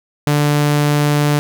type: tone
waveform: sawtooth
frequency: 147 Hz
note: D3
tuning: 2 cents sharp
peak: -8 dBFS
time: 0.27-1.39 s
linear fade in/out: 0 ms
effects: none